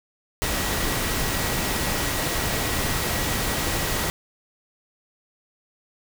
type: tone in noise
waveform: sine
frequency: 1920 Hz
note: B6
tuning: 49 cents flat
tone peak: -36 dBFS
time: 0.42-4.1 s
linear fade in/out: 0 ms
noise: pink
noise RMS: -25 dBFS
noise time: 0.42-4.1 s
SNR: -14 dB
effects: none